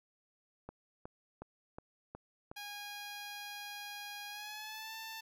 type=click train; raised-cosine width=1 ms; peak=-31 dBFS; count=6; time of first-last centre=0.69-2.515 s; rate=2.74 Hz
type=tone with pitch glide; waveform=10% pulse; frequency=820 to 889.1 Hz; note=G#5 to A5; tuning=-22 to +18 cents; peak=-35 dBFS; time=2.56-5.21 s; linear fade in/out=10 ms; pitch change=+140 cents; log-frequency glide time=4.28-4.94 s
effects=none